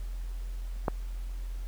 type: click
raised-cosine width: 1 ms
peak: -12 dBFS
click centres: 0.882 s
effects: added 43 Hz sine -33 dBFS peak until 1.67 s + pink hiss -56 dBFS RMS until 1.67 s